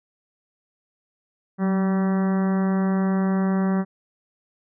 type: harmonic tone with a mistuned harmonic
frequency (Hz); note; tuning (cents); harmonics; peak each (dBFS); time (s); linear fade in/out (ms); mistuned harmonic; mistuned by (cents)
192.5; G3; -31; 1 / 2 / 3 / 4 / 5 / 6 / 7 / 8 / 9 / 10; -19 / -30 / -34 / -35 / -39 / -37 / -41 / -42 / -44 / -44; 1.58-3.85; 50; 1; -33
effects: none